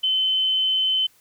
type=tone; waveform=sine; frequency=3058 Hz; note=G7; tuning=44 cents flat; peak=-18 dBFS; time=0.03-1.07 s; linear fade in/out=10 ms; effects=white hiss -58 dBFS RMS until 1.2 s